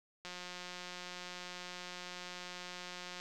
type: click train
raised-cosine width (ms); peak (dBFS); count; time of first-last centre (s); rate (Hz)
0.2; -28; 529; 0.25-3.2; 179
effects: none